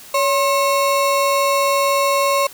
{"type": "ring-modulated tone", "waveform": "square", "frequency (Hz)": 816, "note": "G#5", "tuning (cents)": -31, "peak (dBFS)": -12, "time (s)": [0.14, 2.47], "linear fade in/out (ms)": 5, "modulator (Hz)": 253, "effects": ["white hiss -40 dBFS RMS until 2.53 s"]}